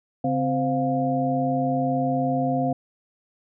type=tone cluster; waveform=sine; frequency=140.2 / 260.5 / 519 / 702 Hz; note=C#3 / C4 / C5 / F5; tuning=+20 / -7 / -14 / +9 cents; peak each=-28 / -24 / -29 / -25 dBFS; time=0.24-2.73 s; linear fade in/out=5 ms; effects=none